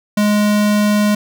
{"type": "tone", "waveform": "square", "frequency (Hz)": 208.5, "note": "G#3", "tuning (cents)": 7, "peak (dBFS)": -12, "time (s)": [0.17, 1.15], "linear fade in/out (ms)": 5, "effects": []}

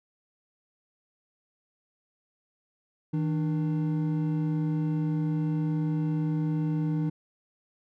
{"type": "tone pair together", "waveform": "triangle", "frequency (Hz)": [158.87, 299.9], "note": ["D#3", "D4"], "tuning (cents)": [36, 36], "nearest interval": "major seventh", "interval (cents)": 1100, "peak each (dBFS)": [-24, -29], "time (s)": [3.13, 7.1], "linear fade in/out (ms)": 10, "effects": []}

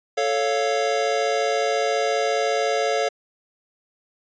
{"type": "chord", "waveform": "square", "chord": "A augmented", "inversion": "none", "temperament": "equal", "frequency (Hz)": [440, 554.4, 698.5], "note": ["A4", "C#5", "E#5"], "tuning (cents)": [0, 0, 0], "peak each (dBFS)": -25, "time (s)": [0.17, 3.09], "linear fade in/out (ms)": 10, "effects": ["resampled to 16000 Hz"]}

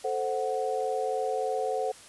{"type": "chord", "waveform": "sine", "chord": "F# diminished", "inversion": "first", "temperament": "equal", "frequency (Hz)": [440, 523.3, 740], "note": ["A4", "C5", "F#5"], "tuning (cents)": [0, 0, 0], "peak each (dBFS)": -31, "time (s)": [0.04, 1.92], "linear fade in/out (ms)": 10, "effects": ["white hiss -50 dBFS RMS until 2.08 s", "resampled to 24000 Hz"]}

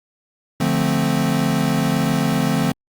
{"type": "chord", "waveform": "square", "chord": "D minor seventh", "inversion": "none", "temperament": "equal", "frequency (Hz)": [146.83, 174.61, 220, 261.6], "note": ["D3", "F3", "A3", "C4"], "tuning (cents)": [0, 0, 0, 0], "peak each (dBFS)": -23, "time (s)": [0.6, 2.72], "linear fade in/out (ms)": 5, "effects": ["Opus 48 kbps"]}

